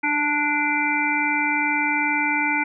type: harmonic tone with a mistuned harmonic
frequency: 293.7 Hz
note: D4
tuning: in tune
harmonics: 1 / 3 / 5 / 7 / 8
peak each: -27 / -25 / -27 / -25 / -24 dBFS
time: 0.03-2.64 s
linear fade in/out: 10 ms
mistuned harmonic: 1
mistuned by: +15 cents
effects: none